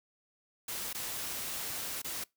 white noise with dropouts, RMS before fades -38 dBFS, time 0.68-2.24 s, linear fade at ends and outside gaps 5 ms, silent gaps 0.93-0.946 / 2.019-2.044 s, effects noise-tail reverb RT60 0.2 s tail -24 dB re dry

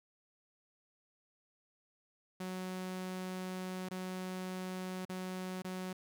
sawtooth tone with dropouts, 185 Hz, F#3, in tune, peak -35 dBFS, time 2.4-5.93 s, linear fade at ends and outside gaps 5 ms, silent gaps 3.888-3.91 / 5.052-5.094 / 5.621-5.645 s, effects none

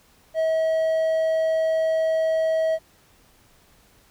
triangle tone, 642 Hz, E5, 46 cents flat, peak -17 dBFS, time 0.34-2.79 s, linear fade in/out 50 ms, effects pink hiss -57 dBFS RMS until 4.1 s

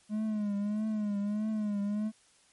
triangle tone with vibrato, 209.6 Hz, G#3, 16 cents sharp, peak -27 dBFS, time 0.09-2.12 s, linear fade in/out 50 ms, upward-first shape triangle, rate 1.6 Hz, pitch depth 79 cents each way, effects white hiss -64 dBFS RMS until 2.52 s + MP3 48 kbps

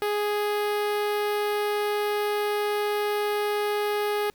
sawtooth tone with notch filter, 415.3 Hz, G#4, in tune, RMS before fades -26 dBFS, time 0.02-4.3 s, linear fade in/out 0 ms, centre 7000 Hz, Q 0.92, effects pink hiss -62 dBFS RMS until 4.34 s

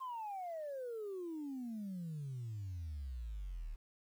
sine exponential sweep, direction down, 1071 to 35.79 Hz, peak -39 dBFS, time 0-3.76 s, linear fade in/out 20 ms, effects tanh soft clip ceiling -38 dBFS + 11-bit

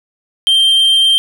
triangle tone, 3156 Hz, G7, 11 cents sharp, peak -6 dBFS, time 0.47-1.18 s, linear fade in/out 0 ms, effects none

